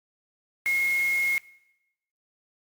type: tone in noise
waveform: sine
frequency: 2156 Hz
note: C#7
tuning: 49 cents flat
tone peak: -22 dBFS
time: 0.66-1.38 s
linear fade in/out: 0 ms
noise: white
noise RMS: -40 dBFS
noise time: 0.66-1.38 s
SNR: +15 dB
effects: noise-tail reverb RT60 0.9 s tail -21 dB re dry + Opus 48 kbps